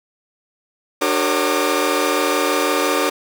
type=tone cluster; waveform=sawtooth; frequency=297 / 376.9 / 462.4 / 548 / 1203 Hz; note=D4 / F#4 / A#4 / C#5 / D6; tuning=+20 / +32 / -14 / -20 / +41 cents; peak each=-19 dBFS; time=1.01-3.1 s; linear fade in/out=10 ms; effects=none